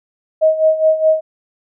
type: tone with tremolo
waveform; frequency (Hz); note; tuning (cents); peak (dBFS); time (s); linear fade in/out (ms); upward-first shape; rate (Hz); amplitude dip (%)
sine; 631; D#5; +24; -7; 0.41-1.21; 20; sine; 4.8; 75
effects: none